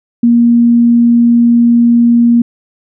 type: tone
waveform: sine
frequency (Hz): 236.2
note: A#3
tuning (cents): +23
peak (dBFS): -4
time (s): 0.23-2.42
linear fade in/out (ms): 5
effects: none